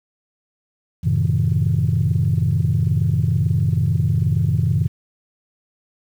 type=chord; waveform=sine; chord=F# diminished seventh; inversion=none; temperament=just; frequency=92.5 / 111 / 133.2 / 159.84 Hz; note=F#2 / A2 / C3 / Eb3; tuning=0 / +16 / +31 / +47 cents; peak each=-20 dBFS; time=1.03-4.88 s; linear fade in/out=20 ms; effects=tanh soft clip ceiling -8 dBFS + 8-bit